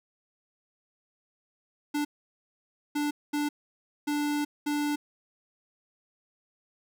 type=tone bursts at uneven times; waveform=square; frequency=293.7 Hz; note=D4; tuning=in tune; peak=-27 dBFS; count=5; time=1.94-2.05 / 2.95-3.11 / 3.33-3.49 / 4.07-4.45 / 4.66-4.96 s; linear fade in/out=10 ms; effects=none